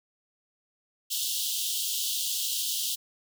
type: high-pass noise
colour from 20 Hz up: pink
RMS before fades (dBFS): -30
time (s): 1.1-2.96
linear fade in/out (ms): 20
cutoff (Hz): 2900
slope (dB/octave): 96
effects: none